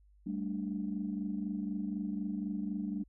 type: chord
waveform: sine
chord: G suspended second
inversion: none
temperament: equal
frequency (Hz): 196 / 220 / 293.7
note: G3 / A3 / D4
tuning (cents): 0 / 0 / 0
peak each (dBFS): -36 / -38 / -39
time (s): 0.26-3.04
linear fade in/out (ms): 10
effects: tanh soft clip ceiling -24 dBFS + added 50 Hz sine -60 dBFS peak until 3.08 s